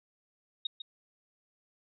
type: tone with echo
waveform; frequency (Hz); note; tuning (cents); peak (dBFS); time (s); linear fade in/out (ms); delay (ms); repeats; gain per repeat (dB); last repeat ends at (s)
sine; 3729; A#7; 0; -29; 0.65-0.67; 5; 150; 1; -9; 0.82
effects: none